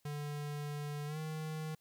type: tone with pitch glide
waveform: square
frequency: 146.83 to 156.46 Hz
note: D3 to D#3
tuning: 0 to +10 cents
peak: -39 dBFS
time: 0.05-1.75 s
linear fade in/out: 5 ms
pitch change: +110 cents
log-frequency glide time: 1.06-1.18 s
effects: white hiss -75 dBFS RMS until 1.8 s